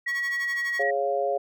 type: tone with pitch glide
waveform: sine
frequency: 1922 to 1907.6 Hz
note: B6 to A#6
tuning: -48 to +39 cents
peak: -25 dBFS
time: 0.06-0.91 s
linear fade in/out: 10 ms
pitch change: -13 cents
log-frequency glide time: 0.32-0.75 s
type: tone with tremolo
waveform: 10% pulse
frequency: 1108.7 Hz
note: C#6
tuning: in tune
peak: -27 dBFS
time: 0.07-0.83 s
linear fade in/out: 20 ms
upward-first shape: sine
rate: 12 Hz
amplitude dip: 85%
type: chord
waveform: sine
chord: Db major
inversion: second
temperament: equal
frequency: 415.3 / 554.4 / 698.5 Hz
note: Ab4 / Db5 / F5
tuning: 0 / 0 / 0 cents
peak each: -29 / -26 / -27 dBFS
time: 0.79-1.38 s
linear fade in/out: 10 ms
effects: none